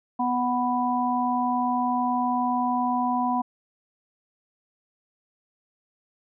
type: harmonic tone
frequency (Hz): 247.2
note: B3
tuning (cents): +2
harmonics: 1 / 3 / 4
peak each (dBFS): -26 / -26 / -26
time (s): 0.19-3.42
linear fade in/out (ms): 10
effects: none